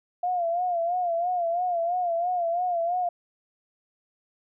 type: tone with vibrato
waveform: sine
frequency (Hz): 698.5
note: F5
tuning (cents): 0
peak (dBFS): -23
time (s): 0.23-3.09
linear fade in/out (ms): 5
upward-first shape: sine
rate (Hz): 3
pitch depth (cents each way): 78
effects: none